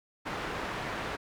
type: low-pass noise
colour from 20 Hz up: white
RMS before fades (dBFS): -36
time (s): 0.25-1.17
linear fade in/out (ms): 20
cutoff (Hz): 1600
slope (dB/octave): 12
effects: none